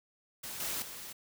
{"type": "noise with level steps", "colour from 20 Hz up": "white", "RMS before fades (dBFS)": [-42, -36, -45], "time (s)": [0.43, 1.13], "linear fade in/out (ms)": 10, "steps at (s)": [0.6, 0.82], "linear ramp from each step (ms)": 2, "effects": []}